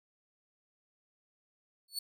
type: tone with exponential growth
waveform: sawtooth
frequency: 4435 Hz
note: C#8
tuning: in tune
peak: -28 dBFS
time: 1.88-1.99 s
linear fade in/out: 5 ms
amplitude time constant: 23 ms
effects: none